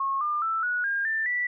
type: tone with pitch steps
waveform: sine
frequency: 1089 / 1201.4 / 1325.3 / 1462.1 / 1612.9 / 1779.3 / 1962.9 Hz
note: C#6 / D6 / E6 / F#6 / G6 / A6 / B6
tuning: -31 / +39 / +9 / -21 / +49 / +19 / -11 cents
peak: -24 dBFS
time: 0-1.47 s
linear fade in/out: 5 ms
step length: 210 ms
effects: none